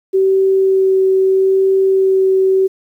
sine tone with vibrato, 382.5 Hz, G4, 42 cents flat, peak -9 dBFS, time 0.13-2.68 s, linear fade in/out 20 ms, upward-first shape sine, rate 0.78 Hz, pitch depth 9 cents each way, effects 8-bit

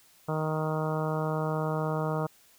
harmonic tone, 156.1 Hz, D#3, 6 cents sharp, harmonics 1 / 2 / 3 / 4 / 5 / 6 / 7 / 8 / 9, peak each -30 / -38 / -34 / -35 / -39 / -39 / -41 / -39 / -45 dBFS, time 0.28-2.27 s, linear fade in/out 10 ms, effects white hiss -60 dBFS RMS until 2.58 s

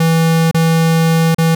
square tone with dropouts, 163.6 Hz, E3, 13 cents flat, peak -10 dBFS, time 0-1.55 s, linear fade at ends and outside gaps 5 ms, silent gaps 0.513-0.544 / 1.347-1.383 s, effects none

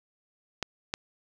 clicks, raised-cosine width 0.2 ms, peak -12 dBFS, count 2, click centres 0.627 / 0.939 s, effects 8-bit

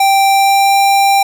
square tone with pitch glide, 784 to 790.8 Hz, G5 to G5, 0 to +15 cents, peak -8 dBFS, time 0-1.23 s, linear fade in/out 5 ms, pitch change +15 cents, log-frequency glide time 0.29-0.77 s, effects none

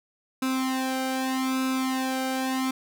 sawtooth tone with flanger, 261.6 Hz, C4, in tune, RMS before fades -27 dBFS, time 0.42-2.71 s, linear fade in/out 5 ms, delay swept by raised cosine 0.78 to 1.32 ms, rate 0.82 Hz, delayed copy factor +1, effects none

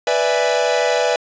45% pulse chord, E dominant seventh, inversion second, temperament equal, 493.9 / 587.3 / 659.3 / 830.6 Hz, B4 / D5 / E5 / G#5, 0 / 0 / 0 / 0 cents, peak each -19 / -21 / -21 / -23 dBFS, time 0.07-1.16 s, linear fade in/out 2 ms, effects resampled to 16000 Hz + 8-bit

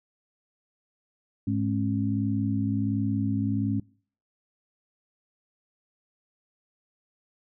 sine tone cluster, 105.9 / 210 / 271.4 Hz, G#2 / G#3 / C#4, +34 / +19 / -36 cents, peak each -28 dBFS, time 1.47-3.8 s, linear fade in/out 5 ms, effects noise-tail reverb RT60 0.5 s tail -25 dB re dry

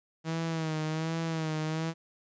sawtooth tone with vibrato, 160 Hz, D#3, 49 cents sharp, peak -26 dBFS, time 0.24-1.94 s, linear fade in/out 50 ms, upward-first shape sine, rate 1.3 Hz, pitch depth 51 cents each way, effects resampled to 16000 Hz + 11-bit

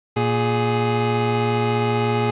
25% pulse tone pair together, 116.9 / 416.6 Hz, A#2 / G#4, +5 / +5 cents, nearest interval octave + minor seventh, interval 2200 cents, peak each -17 dBFS, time 0.16-2.31 s, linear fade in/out 10 ms, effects resampled to 8000 Hz + 8-bit

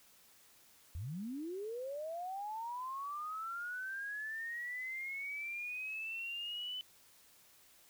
sine linear sweep, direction up, 71.5 to 3023 Hz, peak -39 dBFS, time 0.95-6.81 s, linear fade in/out 0 ms, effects white hiss -64 dBFS RMS until 7.89 s

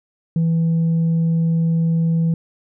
sine tone with tanh clipping, 164.81 Hz, E3, in tune, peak -15 dBFS, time 0.36-2.34 s, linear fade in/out 2 ms, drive 1 dB, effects none

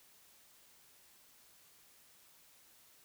silence, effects white hiss -64 dBFS RMS until 3.04 s

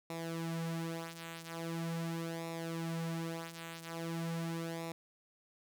sawtooth tone with flanger, 165.6 Hz, E3, 8 cents sharp, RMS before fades -40 dBFS, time 0.1-4.92 s, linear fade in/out 2 ms, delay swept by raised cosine 0.64 to 6.24 ms, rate 0.42 Hz, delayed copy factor -0.7, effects none

